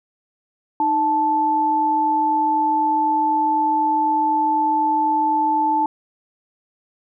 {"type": "tone pair together", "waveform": "sine", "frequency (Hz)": [309.7, 876], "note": ["D#4", "A5"], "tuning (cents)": [-8, -8], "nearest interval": "octave + tritone", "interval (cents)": 1800, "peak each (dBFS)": [-24, -16], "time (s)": [0.8, 5.86], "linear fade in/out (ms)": 2, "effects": []}